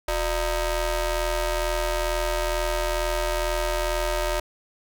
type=ring-modulated tone; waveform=sawtooth; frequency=321.1 Hz; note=E4; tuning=45 cents flat; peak=-16 dBFS; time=0.08-4.4 s; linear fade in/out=5 ms; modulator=280 Hz; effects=none